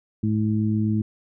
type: harmonic tone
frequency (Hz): 107.7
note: A2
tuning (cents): -37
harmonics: 1 / 2 / 3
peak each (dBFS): -23 / -22 / -29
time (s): 0.23-1.02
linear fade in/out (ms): 5
effects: none